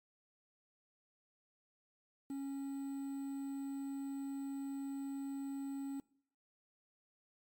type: tone with quantisation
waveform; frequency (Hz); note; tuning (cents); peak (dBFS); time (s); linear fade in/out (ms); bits
triangle; 275.2; C#4; -12; -37; 2.3-6; 2; 10
effects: noise-tail reverb RT60 0.6 s tail -23 dB re dry + MP3 96 kbps